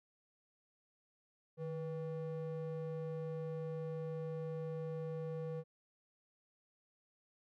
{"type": "ring-modulated tone", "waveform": "triangle", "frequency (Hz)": 321.3, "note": "E4", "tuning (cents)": -44, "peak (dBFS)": -34, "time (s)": [1.57, 5.64], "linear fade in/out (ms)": 50, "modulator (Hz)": 167, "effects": []}